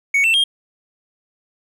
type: tone with pitch steps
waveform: triangle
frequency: 2227 / 2679 / 3223 Hz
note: C#7 / E7 / G7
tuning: +7 / +27 / +47 cents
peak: -11 dBFS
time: 0.14-0.44 s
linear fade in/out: 5 ms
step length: 100 ms
effects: none